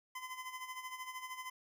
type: tone with tremolo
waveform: 25% pulse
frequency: 1023 Hz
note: C6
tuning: 39 cents flat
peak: -37 dBFS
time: 0.15-1.5 s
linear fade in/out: 5 ms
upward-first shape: sine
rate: 13 Hz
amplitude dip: 65%
effects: none